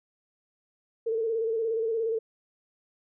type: tone with vibrato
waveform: sine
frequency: 450.8 Hz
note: A4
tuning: 42 cents sharp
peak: -25 dBFS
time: 1.06-2.19 s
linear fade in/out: 10 ms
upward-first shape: square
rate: 17 Hz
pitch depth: 39 cents each way
effects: none